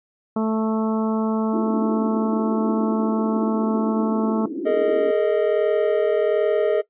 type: harmonic tone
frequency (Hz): 220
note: A3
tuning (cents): 0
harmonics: 1 / 2 / 3 / 4 / 5 / 6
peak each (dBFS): -20 / -26 / -30 / -32 / -34 / -36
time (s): 0.36-4.46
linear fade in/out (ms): 5
type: band-pass noise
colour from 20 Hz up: white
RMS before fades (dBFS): -28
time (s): 1.53-5.11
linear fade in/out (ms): 5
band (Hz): 270 to 350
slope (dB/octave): 48
type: chord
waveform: triangle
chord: Ab suspended second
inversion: none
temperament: equal with one note detuned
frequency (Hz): 415.3 / 456.6 / 622.3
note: Ab4 / Bb4 / Eb5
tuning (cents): 0 / -36 / 0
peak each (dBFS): -19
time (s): 4.65-6.82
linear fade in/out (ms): 20
effects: noise-tail reverb RT60 0.1 s tail -18 dB re dry + resampled to 8000 Hz